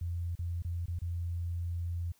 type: tone with dropouts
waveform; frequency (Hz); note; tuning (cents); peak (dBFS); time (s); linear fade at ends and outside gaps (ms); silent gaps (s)
sine; 86; F2; -26; -32; 0.01-2.12; 5; 0.354-0.39 / 0.623-0.647 / 0.859-0.88 / 0.989-1.017
effects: white hiss -68 dBFS RMS until 2.19 s